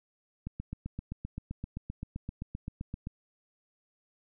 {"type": "click train", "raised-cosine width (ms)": 5, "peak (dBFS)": -24, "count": 21, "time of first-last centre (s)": [0.47, 3.071], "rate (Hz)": 7.69, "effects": []}